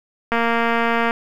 click train, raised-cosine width 0.5 ms, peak -5 dBFS, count 184, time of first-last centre 0.32-1.109 s, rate 232 Hz, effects 7-bit

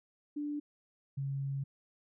sine tone pair in turn, 293.7 / 137.69 Hz, D4 / C#3, 0 / -11 cents, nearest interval octave + minor second, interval 1311 cents, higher first, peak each -34 / -33 dBFS, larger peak second, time 0.36-0.6 / 1.17-1.64 s, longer second, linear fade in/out 10 ms, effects none

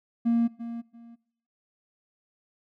triangle tone with echo, 233.1 Hz, A#3, in tune, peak -17 dBFS, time 0.25-0.48 s, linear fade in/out 20 ms, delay 340 ms, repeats 2, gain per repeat -13 dB, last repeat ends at 1.16 s, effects noise-tail reverb RT60 0.7 s tail -23 dB re dry + tanh soft clip ceiling -15 dBFS

